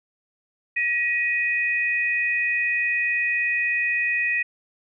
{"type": "tone pair together", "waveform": "sine", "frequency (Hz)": [1908.4, 2492], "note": ["A#6", "D#7"], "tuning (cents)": [40, 2], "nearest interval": "perfect fourth", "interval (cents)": 462, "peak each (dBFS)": -23, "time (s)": [0.76, 4.43], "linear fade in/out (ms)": 10, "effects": []}